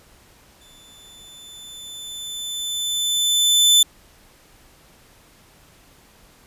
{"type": "tone with exponential growth", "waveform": "sawtooth", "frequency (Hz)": 3520, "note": "A7", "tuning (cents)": 0, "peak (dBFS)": -7, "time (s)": [0.61, 3.83], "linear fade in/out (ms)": 5, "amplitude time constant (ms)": 700, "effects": ["pink hiss -52 dBFS RMS until 6.46 s", "resampled to 32000 Hz"]}